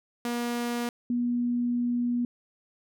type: tone pair in turn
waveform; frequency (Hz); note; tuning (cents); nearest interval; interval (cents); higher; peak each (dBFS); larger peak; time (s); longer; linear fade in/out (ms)
sawtooth / sine; 239 / 241.8; A#3 / B3; +43 / -36; unison; 21; second; -24; neither; 0.25-0.89 / 1.1-2.25; second; 2
effects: none